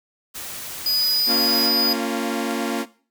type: noise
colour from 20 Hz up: white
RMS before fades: -33 dBFS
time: 0.34-1.68 s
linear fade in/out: 20 ms
type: tone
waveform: square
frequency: 4949 Hz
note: D#8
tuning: 10 cents flat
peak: -19 dBFS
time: 0.86-1.93 s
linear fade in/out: 2 ms
type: chord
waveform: sawtooth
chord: Bb minor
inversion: none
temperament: equal with one note detuned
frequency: 230 / 277.2 / 349.2 Hz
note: Bb3 / Db4 / F4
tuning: -23 / 0 / 0 cents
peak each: -21 / -23 / -24 dBFS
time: 1.26-2.86 s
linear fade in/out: 50 ms
effects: noise-tail reverb RT60 0.4 s tail -17 dB re dry